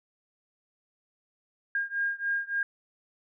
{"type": "beating tone pair", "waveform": "sine", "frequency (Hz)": [1615, 1618.5], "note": ["G#6", "G#6"], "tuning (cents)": [-49, -45], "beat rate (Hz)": 3.5, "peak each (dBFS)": [-30, -31], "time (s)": [1.75, 2.63], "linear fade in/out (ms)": 2, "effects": []}